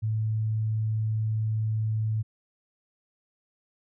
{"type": "tone", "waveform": "sine", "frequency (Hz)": 109.4, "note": "A2", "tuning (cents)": -9, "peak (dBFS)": -24, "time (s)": [0.02, 2.23], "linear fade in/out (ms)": 20, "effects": []}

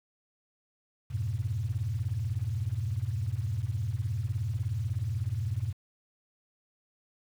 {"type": "chord", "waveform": "sine", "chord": "F diminished", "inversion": "none", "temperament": "equal", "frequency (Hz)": [87.31, 103.83, 123.47], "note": ["F2", "Ab2", "Cb3"], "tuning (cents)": [0, 0, 0], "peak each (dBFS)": [-35, -31, -33], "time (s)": [1.1, 5.73], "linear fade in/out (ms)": 20, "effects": ["tanh soft clip ceiling -20 dBFS", "9-bit"]}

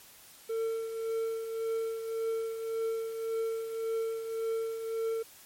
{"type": "tone with tremolo", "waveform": "triangle", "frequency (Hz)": 451, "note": "A4", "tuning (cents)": 43, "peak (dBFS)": -26, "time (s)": [0.49, 5.23], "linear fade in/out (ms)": 10, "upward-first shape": "triangle", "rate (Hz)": 1.8, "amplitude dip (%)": 60, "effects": ["white hiss -54 dBFS RMS until 5.45 s", "MP3 64 kbps"]}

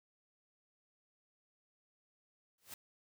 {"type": "noise with exponential growth", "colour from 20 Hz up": "white", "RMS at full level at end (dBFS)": -44, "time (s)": [2.58, 2.74], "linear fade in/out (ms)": 2, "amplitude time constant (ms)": 33, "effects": []}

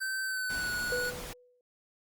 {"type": "tone with pitch glide", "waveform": "square", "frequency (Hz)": [1546, 1466], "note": ["G6", "F#6"], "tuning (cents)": [-24, -16], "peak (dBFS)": -32, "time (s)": [0, 1.11], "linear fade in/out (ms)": 20, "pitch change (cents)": -92, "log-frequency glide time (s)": [0.24, 0.73]}
{"type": "noise", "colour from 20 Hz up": "pink", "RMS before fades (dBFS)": -42, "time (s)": [0.5, 1.33], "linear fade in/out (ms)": 0}
{"type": "tone with exponential decay", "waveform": "sine", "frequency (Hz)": 493.9, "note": "B4", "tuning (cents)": 0, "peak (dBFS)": -29, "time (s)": [0.92, 1.61], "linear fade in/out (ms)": 2, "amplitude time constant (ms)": 150}
{"effects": ["Opus 32 kbps"]}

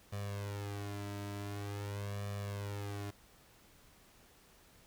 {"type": "tone with flanger", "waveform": "sawtooth", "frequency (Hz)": 101.5, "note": "G#2", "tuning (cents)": -39, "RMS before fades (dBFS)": -41, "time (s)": [0.12, 3.11], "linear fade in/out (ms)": 10, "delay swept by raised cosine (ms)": [1.7, 3.1], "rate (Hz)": 0.46, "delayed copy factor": 1, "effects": ["pink hiss -63 dBFS RMS until 4.86 s"]}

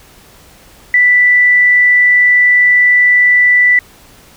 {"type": "tone", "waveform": "sine", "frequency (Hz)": 1975.5, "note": "B6", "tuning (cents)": 0, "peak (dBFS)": -5, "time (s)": [0.94, 3.79], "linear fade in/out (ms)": 2, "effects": ["pink hiss -42 dBFS RMS until 4.36 s"]}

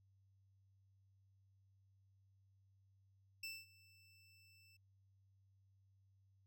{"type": "tone with ADSR envelope", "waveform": "25% pulse", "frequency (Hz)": 2662, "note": "E7", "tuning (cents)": 16, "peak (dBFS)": -40, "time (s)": [3.43, 4.77], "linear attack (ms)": 5, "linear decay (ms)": 220, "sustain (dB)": -23, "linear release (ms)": 7, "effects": ["added 97 Hz sine -70 dBFS peak until 6.46 s"]}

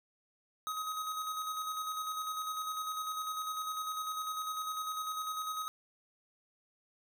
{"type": "tone with tremolo", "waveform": "square", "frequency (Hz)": 1263, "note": "D#6", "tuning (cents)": 26, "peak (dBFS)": -35, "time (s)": [0.67, 5.68], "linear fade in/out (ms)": 0, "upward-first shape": "square", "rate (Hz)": 10, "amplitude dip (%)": 35, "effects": []}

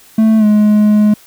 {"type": "tone with pitch glide", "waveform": "triangle", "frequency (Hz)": [220.3, 210.7], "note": ["A3", "G#3"], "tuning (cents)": [2, 25], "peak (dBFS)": -4, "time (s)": [0.18, 1.14], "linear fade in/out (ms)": 5, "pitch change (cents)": -77, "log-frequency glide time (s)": [0.38, 0.45], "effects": ["white hiss -43 dBFS RMS until 1.26 s"]}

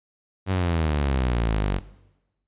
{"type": "exponential sweep", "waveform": "sawtooth", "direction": "down", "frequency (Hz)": [97.5, 46.1], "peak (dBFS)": -17, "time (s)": [0.46, 1.81], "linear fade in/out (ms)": 50, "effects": ["noise-tail reverb RT60 1.0 s tail -19 dB re dry", "resampled to 8000 Hz"]}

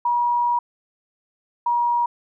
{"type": "tone pair in turn", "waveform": "sine", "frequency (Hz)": [960, 954.5], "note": ["B5", "A#5"], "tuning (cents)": [-49, 41], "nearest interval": "unison", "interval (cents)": 10, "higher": "first", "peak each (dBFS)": -17, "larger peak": "neither", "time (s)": [[0.05, 0.59], [1.66, 2.06]], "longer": "first", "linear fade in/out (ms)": 5, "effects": []}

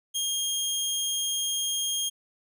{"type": "tone", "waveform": "20% pulse", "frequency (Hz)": 3236, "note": "G#7", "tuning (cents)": -46, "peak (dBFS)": -21, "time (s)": [0.14, 2.1], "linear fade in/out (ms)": 20, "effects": []}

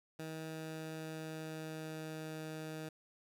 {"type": "tone with pitch glide", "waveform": "15% pulse", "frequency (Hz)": [159, 156.99], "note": ["D#3", "D#3"], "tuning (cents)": [38, 16], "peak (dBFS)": -36, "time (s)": [0.19, 2.89], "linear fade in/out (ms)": 5, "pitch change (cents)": -22, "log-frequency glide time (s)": [0.55, 2.43], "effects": []}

